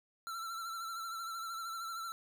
square tone with vibrato, 1346 Hz, E6, 36 cents sharp, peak -40 dBFS, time 0.27-2.12 s, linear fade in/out 0 ms, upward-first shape sine, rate 13 Hz, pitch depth 44 cents each way, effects none

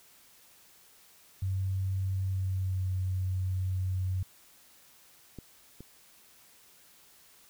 sine tone with pitch glide, 95.3 to 93.12 Hz, G2 to F#2, -48 to +12 cents, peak -28 dBFS, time 1.42-4.23 s, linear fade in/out 5 ms, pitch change -40 cents, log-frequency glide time 2.22-2.9 s
clicks, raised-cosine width 3 ms, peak -29 / -32 dBFS, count 2, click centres 5.387 / 5.806 s
effects white hiss -59 dBFS RMS until 7.49 s

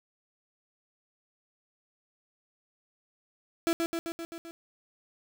35% pulse tone with echo, 333.6 Hz, E4, 21 cents sharp, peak -22 dBFS, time 3.67-3.73 s, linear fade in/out 0 ms, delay 130 ms, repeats 6, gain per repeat -3 dB, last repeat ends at 4.51 s, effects none

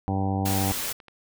harmonic tone, 96.8 Hz, G2, 21 cents flat, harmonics 1 / 2 / 3 / 4 / 5 / 6 / 7 / 8 / 9 / 10, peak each -26 / -29 / -31 / -40 / -38 / -41 / -41 / -31 / -41 / -43 dBFS, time 0.08-0.72 s, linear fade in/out 0 ms
white noise, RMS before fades -30 dBFS, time 0.45-0.93 s, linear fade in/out 10 ms
clicks, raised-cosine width 0.3 ms, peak -30 dBFS, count 6, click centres 0.545 / 0.697 / 0.768 / 0.899 / 1.002 / 1.083 s
effects none

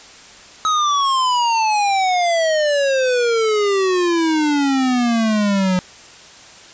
square exponential sweep, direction down, 1282 to 180.7 Hz, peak -15 dBFS, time 0.65-5.79 s, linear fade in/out 0 ms, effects white hiss -41 dBFS RMS until 6.73 s + resampled to 16000 Hz

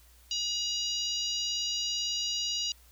harmonic tone, 958 Hz, A#5, 47 cents sharp, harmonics 3 / 4 / 5 / 6 / 7, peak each -34 / -36 / -34 / -38 / -41 dBFS, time 0.31-2.72 s, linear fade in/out 2 ms, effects added 60 Hz sine -57 dBFS peak until 2.91 s + white hiss -61 dBFS RMS until 2.91 s

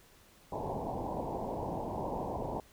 white low-pass noise, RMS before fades -37 dBFS, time 0.52-2.6 s, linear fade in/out 2 ms, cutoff 980 Hz, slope 96 dB/octave, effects pink hiss -61 dBFS RMS until 2.72 s

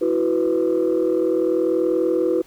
sine chord, E suspended second, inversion none, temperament equal, 329.6 / 370 / 493.9 Hz, E4 / F#4 / B4, 0 / 0 / 0 cents, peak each -20 dBFS, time 0.01-2.42 s, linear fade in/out 10 ms, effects tanh soft clip ceiling -11 dBFS + pink hiss -52 dBFS RMS until 2.46 s

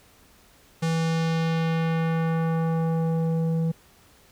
square tone with low-pass filter sweep, 163.5 Hz, E3, 14 cents flat, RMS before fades -24 dBFS, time 0.82-3.72 s, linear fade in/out 10 ms, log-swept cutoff 8200 to 360 Hz, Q 0.99, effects pink hiss -56 dBFS RMS until 4.31 s

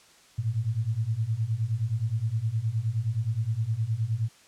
sine beating tone pair, 106.4 / 116 Hz, G#2 / A#2, +42 / -8 cents, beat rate 9.6 Hz, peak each -29 / -27 dBFS, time 0.38-4.29 s, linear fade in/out 10 ms, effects white hiss -56 dBFS RMS until 4.47 s + low-pass 8000 Hz 12 dB/octave

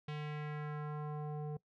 square tone with low-pass filter sweep, 150 Hz, D3, 37 cents sharp, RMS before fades -41 dBFS, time 0.08-1.57 s, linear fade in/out 5 ms, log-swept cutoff 3300 to 580 Hz, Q 1.7, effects noise-tail reverb RT60 0.1 s tail -21 dB re dry

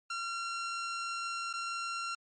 sawtooth tone with dropouts, 1371 Hz, F6, 32 cents flat, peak -31 dBFS, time 0.1-2.15 s, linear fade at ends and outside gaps 5 ms, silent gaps 1.53-1.536 s, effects MP3 32 kbps

